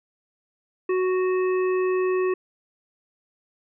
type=harmonic tone; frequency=370 Hz; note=F#4; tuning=in tune; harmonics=1 / 3 / 5 / 7; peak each=-20 / -32 / -37 / -38 dBFS; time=0.89-2.34 s; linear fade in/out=5 ms; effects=none